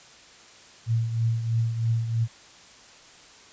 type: tone with tremolo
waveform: sine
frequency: 114.5 Hz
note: A#2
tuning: 31 cents flat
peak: -19 dBFS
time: 0.86-2.28 s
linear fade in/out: 50 ms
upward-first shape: triangle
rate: 3.1 Hz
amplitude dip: 65%
effects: white hiss -50 dBFS RMS until 3.52 s + resampled to 16000 Hz